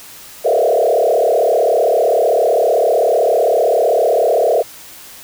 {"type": "tone with frequency modulation", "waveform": "sine", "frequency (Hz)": 563, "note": "C#5", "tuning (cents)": 27, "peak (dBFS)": -10, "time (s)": [0.44, 4.63], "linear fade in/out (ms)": 20, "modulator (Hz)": 35.6, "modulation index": 3.7, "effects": ["white hiss -37 dBFS RMS until 5.23 s"]}